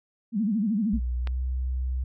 sine tone with vibrato, 212.4 Hz, G#3, 39 cents sharp, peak -22 dBFS, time 0.32-1 s, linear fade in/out 50 ms, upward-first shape sine, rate 13 Hz, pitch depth 170 cents each way
sine tone with pitch glide, 61.2 to 63.76 Hz, B1 to C2, -15 to -44 cents, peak -25 dBFS, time 0.93-2.04 s, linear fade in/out 5 ms, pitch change +71 cents, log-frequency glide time 1.18-1.39 s
click, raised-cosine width 0.3 ms, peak -20 dBFS, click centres 1.273 s
effects none

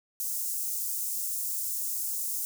white high-pass noise, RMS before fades -32 dBFS, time 0.2-2.45 s, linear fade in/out 0 ms, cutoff 6700 Hz, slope 24 dB/octave, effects none

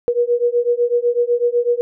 sine beating tone pair, 476.7 / 484.7 Hz, A#4 / B4, +39 / -32 cents, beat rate 8 Hz, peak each -17 dBFS, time 0.08-1.81 s, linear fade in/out 0 ms, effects none

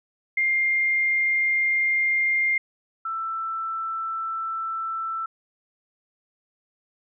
sine tone pair in turn, 2111 / 1329.8 Hz, C7 / E6, +15 / +15 cents, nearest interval minor sixth, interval 800 cents, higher first, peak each -19 / -26 dBFS, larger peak first, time 0.37-2.58 / 3.05-5.26 s, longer neither, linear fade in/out 5 ms, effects none

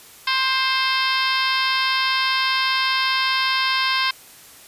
harmonic tone, 525 Hz, C5, 6 cents sharp, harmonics 2 / 3 / 4 / 5 / 6 / 7 / 8 / 9 / 10, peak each -23 / -25 / -26 / -27 / -28 / -28 / -29 / -30 / -30 dBFS, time 0.27-4.11 s, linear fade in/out 5 ms, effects white hiss -45 dBFS RMS until 4.67 s + resampled to 32000 Hz

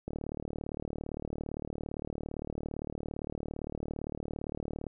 click train, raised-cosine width 2 ms, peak -23 dBFS, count 181, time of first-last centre 0.08-4.867 s, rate 37.6 Hz, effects none

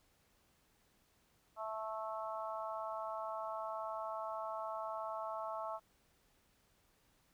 harmonic tone, 219.1 Hz, A3, 7 cents flat, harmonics 3 / 4 / 5 / 6, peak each -43 / -45 / -45 / -47 dBFS, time 1.56-5.8 s, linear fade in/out 50 ms, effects pink hiss -73 dBFS RMS until 7.33 s

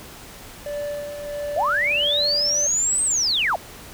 triangle tone with tremolo, 583 Hz, D5, 13 cents flat, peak -23 dBFS, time 0.66-2.67 s, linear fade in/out 2 ms, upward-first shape sine, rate 1.5 Hz, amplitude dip 50%
sine linear two-way sweep, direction up then down, 563 to 8372 to 563 Hz, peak -18 dBFS, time 1.56-3.56 s, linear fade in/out 5 ms, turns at 3.04 s
effects pink hiss -41 dBFS RMS until 3.93 s

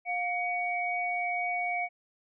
sine tone pair together, 710 / 2249 Hz, F5 / C#7, +28 / +24 cents, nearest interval octave + minor sixth, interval 1996 cents, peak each -31 / -31 dBFS, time 0.05-1.89 s, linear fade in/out 50 ms, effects none

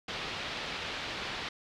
white low-pass noise, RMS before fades -38 dBFS, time 0.08-1.49 s, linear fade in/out 5 ms, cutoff 4000 Hz, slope 24 dB/octave, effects none

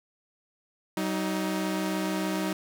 sawtooth tone pair together, 190 / 313.3 Hz, F#3 / D#4, +46 / +12 cents, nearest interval major sixth, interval 866 cents, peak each -26 dBFS, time 0.97-2.53 s, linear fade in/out 2 ms, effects none

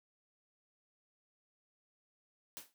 white noise with exponential decay, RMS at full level -43 dBFS, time 2.57-2.74 s, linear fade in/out 0 ms, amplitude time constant 35 ms, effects high-pass 150 Hz 12 dB/octave

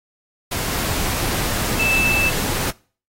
sine tone in noise, 2637 Hz, E7, in tune, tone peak -17 dBFS, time 1.79-2.3 s, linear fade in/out 10 ms, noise pink, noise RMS -23 dBFS, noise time 0.51-2.71 s, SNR +3 dB, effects noise-tail reverb RT60 0.4 s tail -23 dB re dry + AAC 48 kbps

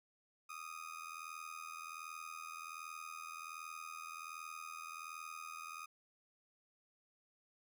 30% pulse tone with amplitude modulation, 1242 Hz, D#6, 3 cents flat, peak -40 dBFS, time 0.49-5.86 s, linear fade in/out 10 ms, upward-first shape sine, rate 81.3 Hz, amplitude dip 80%, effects none

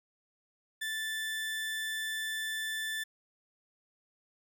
30% pulse tone, 1760 Hz, A6, in tune, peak -31 dBFS, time 0.81-3.04 s, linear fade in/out 10 ms, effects none

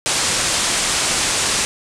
white low-pass noise, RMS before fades -19 dBFS, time 0.06-1.65 s, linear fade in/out 0 ms, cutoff 9300 Hz, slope 48 dB/octave, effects none

